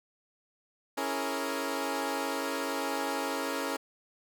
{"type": "chord", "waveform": "15% pulse", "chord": "A# half-diminished seventh", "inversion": "first", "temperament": "equal", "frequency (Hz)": [277.2, 329.6, 415.3, 466.2], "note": ["C#4", "E4", "G#4", "A#4"], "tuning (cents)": [0, 0, 0, 0], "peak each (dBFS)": [-28, -32, -32, -30], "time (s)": [0.97, 3.77], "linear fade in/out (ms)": 10, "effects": []}